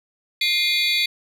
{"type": "tone cluster", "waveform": "triangle", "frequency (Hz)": [2110, 2440, 3460, 3868, 4482], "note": ["C7", "D#7", "A7", "B7", "C#8"], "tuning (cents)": [14, -34, -30, -37, 18], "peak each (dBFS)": -23, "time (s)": [0.41, 1.06], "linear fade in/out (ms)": 5, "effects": []}